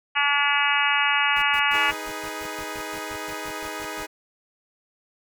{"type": "harmonic tone", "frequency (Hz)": 286.6, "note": "D4", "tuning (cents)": -42, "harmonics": [3, 4, 5, 6, 7, 8, 9, 10], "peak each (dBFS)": [-27, -27, -27, -27, -27, -27, -27, -27], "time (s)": [0.15, 1.92], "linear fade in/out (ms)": 20}
{"type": "noise bursts", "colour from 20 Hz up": "pink", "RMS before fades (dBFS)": -41, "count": 16, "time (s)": [1.36, 4.034], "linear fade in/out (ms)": 5, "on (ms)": 64, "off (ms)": 110}
{"type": "chord", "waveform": "10% pulse", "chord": "G# minor", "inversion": "second", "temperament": "equal with one note detuned", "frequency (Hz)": [313.8, 415.3, 493.9], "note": ["D#4", "G#4", "B4"], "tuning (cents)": [15, 0, 0], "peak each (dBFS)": [-26, -26, -29], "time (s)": [1.73, 4.07], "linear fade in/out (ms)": 20}
{"effects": []}